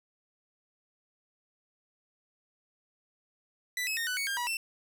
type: tone with pitch steps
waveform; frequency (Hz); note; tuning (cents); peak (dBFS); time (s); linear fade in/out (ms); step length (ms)
sawtooth; 1983 / 2576 / 1841 / 1493 / 2228 / 1604 / 969 / 2685; B6 / E7 / A#6 / F#6 / C#7 / G6 / B5 / E7; +7 / -41 / -22 / +15 / +8 / +39 / -33 / +31; -27; 3.77-4.57; 2; 100
effects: none